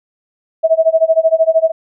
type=tone with tremolo; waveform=sine; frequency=647 Hz; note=E5; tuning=32 cents flat; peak=-5 dBFS; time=0.63-1.72 s; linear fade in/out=20 ms; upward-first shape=sine; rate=13 Hz; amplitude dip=95%; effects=none